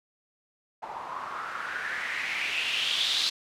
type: noise with low-pass filter sweep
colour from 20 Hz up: blue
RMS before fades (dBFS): -31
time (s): 0.82-3.3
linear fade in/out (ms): 10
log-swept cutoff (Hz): 860 to 4100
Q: 4.7
effects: none